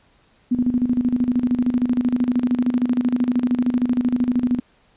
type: tone with tremolo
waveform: sine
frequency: 246.9 Hz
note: B3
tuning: in tune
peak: -14 dBFS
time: 0.51-4.6 s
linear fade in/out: 10 ms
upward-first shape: square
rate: 13 Hz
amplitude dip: 70%
effects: pink hiss -58 dBFS RMS until 4.96 s + resampled to 8000 Hz